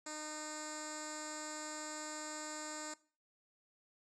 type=tone with low-pass filter; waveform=10% pulse; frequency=305.7 Hz; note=D#4; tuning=30 cents flat; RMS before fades=-45 dBFS; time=0.06-2.94 s; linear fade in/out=5 ms; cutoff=7300 Hz; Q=6.2; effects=noise-tail reverb RT60 0.4 s tail -19 dB re dry